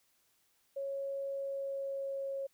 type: tone with pitch glide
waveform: sine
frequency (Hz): 551 to 546.6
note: C#5 to C#5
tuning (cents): -11 to -24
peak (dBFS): -35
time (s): 0.76-2.47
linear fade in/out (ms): 10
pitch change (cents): -13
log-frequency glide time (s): 1.26-2.36
effects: white hiss -73 dBFS RMS until 2.53 s